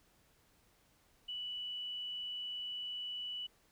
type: tone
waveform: sine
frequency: 2960 Hz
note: F#7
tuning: in tune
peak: -39 dBFS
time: 1.28-3.47 s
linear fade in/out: 10 ms
effects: pink hiss -70 dBFS RMS until 3.71 s